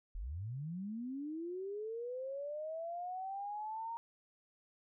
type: linear sweep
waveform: sine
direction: up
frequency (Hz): 35.59 to 932.3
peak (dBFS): -39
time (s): 0.15-3.97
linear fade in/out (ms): 0
effects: none